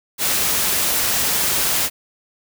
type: noise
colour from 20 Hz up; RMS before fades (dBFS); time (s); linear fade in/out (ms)
white; -19; 0.18-1.9; 50
effects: none